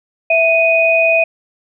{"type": "tone pair together", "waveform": "sine", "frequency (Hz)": [659.3, 2489], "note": ["E5", "D#7"], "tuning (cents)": [0, 0], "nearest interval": "octave + major seventh", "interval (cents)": 2300, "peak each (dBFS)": -12, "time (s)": [0.3, 1.24], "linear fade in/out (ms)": 5, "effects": []}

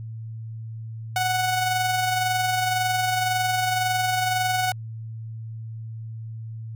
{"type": "tone with amplitude modulation", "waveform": "sawtooth", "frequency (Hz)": 740, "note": "F#5", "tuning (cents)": 0, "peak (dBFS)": -16, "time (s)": [1.16, 4.72], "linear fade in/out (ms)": 2, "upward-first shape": "sine", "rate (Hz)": 21.9, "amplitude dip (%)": 35, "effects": ["added 112 Hz sine -32 dBFS peak until 6.75 s"]}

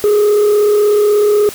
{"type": "tone with frequency modulation", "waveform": "sine", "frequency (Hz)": 416.9, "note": "G#4", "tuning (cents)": 7, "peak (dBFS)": -5, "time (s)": [0.04, 1.49], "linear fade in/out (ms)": 0, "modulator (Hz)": 36.4, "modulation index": 0.29, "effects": ["tanh soft clip ceiling -7 dBFS", "white hiss -30 dBFS RMS until 1.54 s"]}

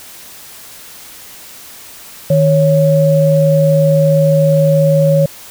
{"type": "tone pair together", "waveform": "sine", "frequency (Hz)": [155.71, 554.4], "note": ["D#3", "C#5"], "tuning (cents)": [2, 0], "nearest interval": "octave + minor seventh", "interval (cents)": 2198, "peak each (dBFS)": -10, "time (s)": [2.3, 5.26], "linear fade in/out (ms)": 5, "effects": ["white hiss -35 dBFS RMS until 5.5 s"]}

